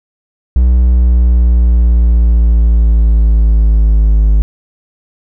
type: linear sweep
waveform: triangle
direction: down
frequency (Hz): 61.9 to 51.91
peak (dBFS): -3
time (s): 0.56-4.42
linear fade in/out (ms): 0
effects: none